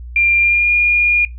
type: tone with pitch glide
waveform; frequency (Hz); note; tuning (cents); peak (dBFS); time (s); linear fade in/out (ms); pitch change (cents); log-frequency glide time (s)
sine; 2386 to 2425; D7 to D#7; +27 to -45; -10; 0.16-1.25; 2; +28; 0.37-0.71
effects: noise-tail reverb RT60 0.2 s tail -20 dB re dry + added 60 Hz sine -28 dBFS peak until 1.38 s